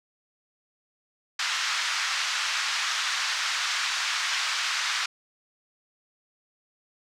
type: band-pass noise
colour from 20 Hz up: pink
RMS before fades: -28 dBFS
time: 1.39-5.06 s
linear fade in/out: 5 ms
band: 1200 to 6300 Hz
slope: 24 dB/octave
effects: none